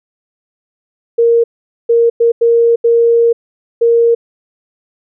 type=tone bursts at uneven times; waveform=sine; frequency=466.2 Hz; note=A#4; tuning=in tune; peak=-6 dBFS; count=6; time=1.18-1.44 / 1.89-2.1 / 2.2-2.32 / 2.41-2.76 / 2.84-3.33 / 3.81-4.15 s; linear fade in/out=10 ms; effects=none